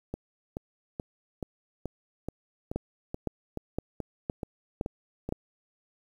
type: two click trains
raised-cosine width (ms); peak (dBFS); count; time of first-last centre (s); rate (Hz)
2; -20 / -16; 13 / 6; 0.14-5.29 / 2.76-5.324; 2.33 / 1.95
effects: 9-bit